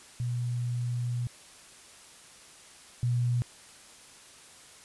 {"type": "tone pair in turn", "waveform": "sine", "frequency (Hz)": [121.5, 121.5], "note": ["B2", "B2"], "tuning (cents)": [-28, -28], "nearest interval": "unison", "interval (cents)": 0, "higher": "neither", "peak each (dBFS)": [-28, -24], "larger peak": "second", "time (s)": [[0.2, 1.27], [3.03, 3.42]], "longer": "first", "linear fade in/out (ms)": 0, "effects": ["white hiss -52 dBFS RMS until 4.84 s", "resampled to 24000 Hz"]}